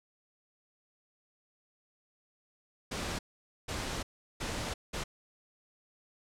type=noise bursts at uneven times; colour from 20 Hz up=pink; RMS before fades=-36 dBFS; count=4; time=2.91-3.19 / 3.68-4.03 / 4.4-4.74 / 4.93-5.04 s; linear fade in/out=10 ms; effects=low-pass 8000 Hz 12 dB/octave